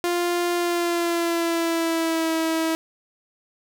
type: tone with pitch glide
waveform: sawtooth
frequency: 349.2 to 323.9 Hz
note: F4 to E4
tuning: 0 to -30 cents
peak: -17 dBFS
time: 0.04-2.75 s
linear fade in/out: 0 ms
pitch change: -130 cents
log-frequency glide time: 0.55-2.32 s
effects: none